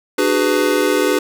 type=chord; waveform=square; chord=G# half-diminished seventh; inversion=second; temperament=just; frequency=299 / 373.8 / 415.3 / 498.4 Hz; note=D4 / F#4 / G#4 / B4; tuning=+31 / +18 / 0 / +16 cents; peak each=-20 dBFS; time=0.18-1.19 s; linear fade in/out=5 ms; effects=none